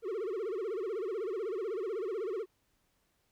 triangle tone with vibrato, 410.3 Hz, G#4, 21 cents flat, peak -31 dBFS, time 0.02-2.46 s, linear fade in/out 50 ms, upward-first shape sine, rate 16 Hz, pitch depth 230 cents each way, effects pink hiss -75 dBFS RMS until 3.31 s

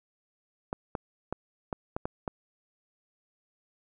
clicks, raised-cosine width 1 ms, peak -17 dBFS, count 7, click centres 0.729 / 0.952 / 1.326 / 1.728 / 1.965 / 2.055 / 2.278 s, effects none

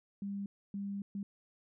sine tone bursts at uneven times, 199.7 Hz, G3, 32 cents sharp, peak -36 dBFS, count 3, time 0.22-0.46 / 0.74-1.02 / 1.15-1.23 s, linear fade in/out 2 ms, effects none

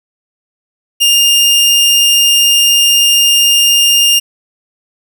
sawtooth tone, 2813 Hz, F7, 12 cents sharp, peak -3 dBFS, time 1-4.2 s, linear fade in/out 20 ms, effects none

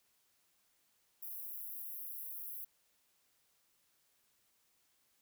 white high-pass noise, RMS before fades -45 dBFS, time 1.22-2.65 s, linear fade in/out 10 ms, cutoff 11000 Hz, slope 96 dB/octave, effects white hiss -75 dBFS RMS until 5.21 s

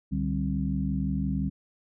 sine tone cluster, 68.9 / 148.5 / 194.3 / 266 Hz, C#2 / D3 / G3 / C4, -10 / +20 / -15 / +29 cents, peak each -32 / -31 / -29 / -33 dBFS, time 0.11-1.5 s, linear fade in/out 20 ms, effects none

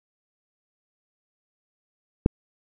click, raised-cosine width 3 ms, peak -3 dBFS, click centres 2.261 s, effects none

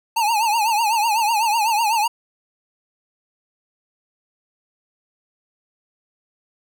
square tone with vibrato, 880 Hz, A5, in tune, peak -17 dBFS, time 0.16-2.08 s, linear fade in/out 10 ms, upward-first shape triangle, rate 8 Hz, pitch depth 140 cents each way, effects none

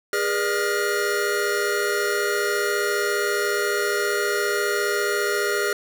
square tone cluster, 409.8 / 484.5 / 595 / 1414 / 1899 Hz, G#4 / B4 / D5 / F6 / A#6, -23 / -33 / +22 / +21 / +32 cents, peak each -25 / -31 / -32 / -27 / -31 dBFS, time 0.13-5.73 s, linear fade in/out 2 ms, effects none

